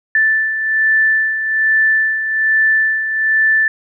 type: beating tone pair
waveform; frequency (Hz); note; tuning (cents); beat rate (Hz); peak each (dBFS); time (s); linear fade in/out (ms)
sine; 1760 / 1761.2; A6 / A6; 0 / +1; 1.2; -20 / -12; 0.15-3.68; 2
effects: none